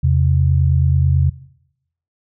sine tone pair together, 83.8 / 133.02 Hz, E2 / C3, +29 / +29 cents, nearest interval minor sixth, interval 800 cents, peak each -14 dBFS, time 0.03-1.3 s, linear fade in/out 10 ms, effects noise-tail reverb RT60 0.8 s tail -19 dB re dry

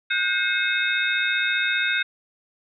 sine tone cluster, 1457 / 1572 / 2156 / 2567 / 3691 Hz, F#6 / G6 / C#7 / E7 / A#7, -27 / +4 / -49 / -47 / -18 cents, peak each -27 / -25 / -27 / -28 / -27 dBFS, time 0.1-2.03 s, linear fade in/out 10 ms, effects none

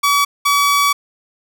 sawtooth tone pair in turn, 1140 / 1140 Hz, C#6 / C#6, +48 / +48 cents, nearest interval unison, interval 0 cents, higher neither, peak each -8 dBFS, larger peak neither, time 0.03-0.25 / 0.45-0.93 s, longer second, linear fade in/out 10 ms, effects none

